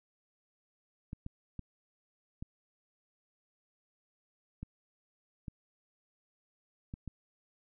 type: clicks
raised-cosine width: 5 ms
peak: -28 dBFS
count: 8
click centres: 1.131 / 1.264 / 1.593 / 2.425 / 4.63 / 5.482 / 6.939 / 7.077 s
effects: none